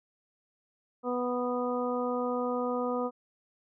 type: harmonic tone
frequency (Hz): 246.9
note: B3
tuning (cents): 0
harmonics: 1 / 2 / 3 / 4 / 5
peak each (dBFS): -33 / -31 / -38 / -39 / -37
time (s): 1.03-3.11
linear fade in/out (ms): 50
effects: none